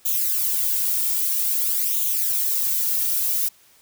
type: noise with flanger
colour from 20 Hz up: violet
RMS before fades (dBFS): -22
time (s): 0.05-3.49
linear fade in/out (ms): 10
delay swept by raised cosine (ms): 0.29 to 2.19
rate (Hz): 0.51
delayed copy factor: +0.65
effects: white hiss -55 dBFS RMS until 3.81 s